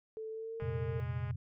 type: tone with pitch glide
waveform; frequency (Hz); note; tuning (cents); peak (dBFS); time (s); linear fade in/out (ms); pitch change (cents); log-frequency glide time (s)
sine; 440 to 454.5; A4 to A#4; 0 to -44; -39; 0.17-1; 0; +56; 0.3-0.58
type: click train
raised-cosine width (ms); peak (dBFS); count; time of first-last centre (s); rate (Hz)
0.5; -36; 147; 0.6-1.309; 206
type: chord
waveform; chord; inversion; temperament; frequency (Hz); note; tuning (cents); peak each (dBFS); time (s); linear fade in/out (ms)
sine; F suspended fourth; none; just; 87.31 / 116.41 / 130.96; F2 / Bb2 / C3; 0 / -2 / +2; -40 / -38 / -38; 0.62-1.36; 5
effects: none